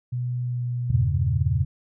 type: tone with pitch glide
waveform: sine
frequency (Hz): 123.47 to 122.19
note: B2 to B2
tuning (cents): 0 to -18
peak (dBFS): -24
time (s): 0.12-1.17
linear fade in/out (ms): 10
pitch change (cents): -18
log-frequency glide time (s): 0.42-0.63
type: chord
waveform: sine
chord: E diminished seventh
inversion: none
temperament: equal with one note detuned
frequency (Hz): 82.41 / 98 / 119.13 / 138.59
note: E2 / G2 / Bb2 / Db3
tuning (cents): 0 / 0 / +38 / 0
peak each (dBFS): -25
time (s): 0.9-1.65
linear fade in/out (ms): 5
effects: none